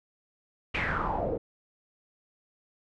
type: noise with low-pass filter sweep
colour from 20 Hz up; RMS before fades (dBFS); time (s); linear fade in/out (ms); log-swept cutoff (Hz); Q
pink; -30; 0.74-1.38; 10; 2600 to 420; 5.5
effects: none